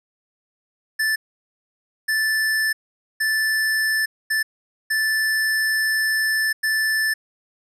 square tone bursts at uneven times, 1756 Hz, A6, 4 cents flat, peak -19 dBFS, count 6, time 0.99-1.16 / 2.08-2.73 / 3.2-4.06 / 4.3-4.43 / 4.9-6.53 / 6.63-7.14 s, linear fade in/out 10 ms, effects resampled to 32000 Hz + 10-bit

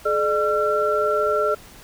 sine tone cluster, 426.3 / 601 / 1358 Hz, G#4 / D5 / F6, +45 / +40 / -49 cents, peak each -22 dBFS, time 0.05-1.55 s, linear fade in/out 10 ms, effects pink hiss -45 dBFS RMS until 1.83 s

